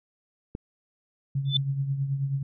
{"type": "click", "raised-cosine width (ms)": 3, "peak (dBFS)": -20, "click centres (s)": 0.551}
{"type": "tone with tremolo", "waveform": "sine", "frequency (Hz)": 137.7, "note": "C#3", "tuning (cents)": -11, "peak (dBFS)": -22, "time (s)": [1.35, 2.43], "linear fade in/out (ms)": 5, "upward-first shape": "triangle", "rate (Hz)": 9.3, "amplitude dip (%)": 65}
{"type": "tone with exponential growth", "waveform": "sine", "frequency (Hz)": 3520, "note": "A7", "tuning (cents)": 0, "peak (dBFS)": -17, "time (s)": [1.45, 1.57], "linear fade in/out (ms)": 5, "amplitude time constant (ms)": 25}
{"effects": []}